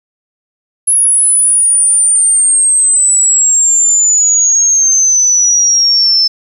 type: exponential sweep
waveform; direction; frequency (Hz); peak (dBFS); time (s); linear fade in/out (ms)
sine; down; 10600 to 5270; -6; 0.87-6.28; 10
effects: 7-bit